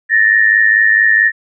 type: tone pair together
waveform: sine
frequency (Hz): 1757 / 1861.5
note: A6 / A#6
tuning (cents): -3 / -3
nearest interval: minor second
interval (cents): 100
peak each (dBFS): -10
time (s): 0.09-1.32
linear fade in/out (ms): 50
effects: none